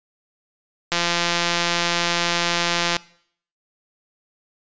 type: click train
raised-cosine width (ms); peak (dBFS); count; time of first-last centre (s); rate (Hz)
0.2; -3; 353; 0.92-2.967; 172
effects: noise-tail reverb RT60 0.6 s tail -21 dB re dry + resampled to 16000 Hz